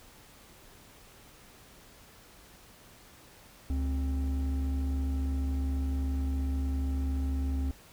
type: tone pair together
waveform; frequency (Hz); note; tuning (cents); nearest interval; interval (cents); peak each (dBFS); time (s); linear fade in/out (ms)
triangle; 70.08 / 264.6; C#2 / C4; +19 / +20; octave + major seventh; 2301; -25 / -33; 3.7-7.71; 0
effects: tanh soft clip ceiling -23 dBFS + pink hiss -55 dBFS RMS until 7.92 s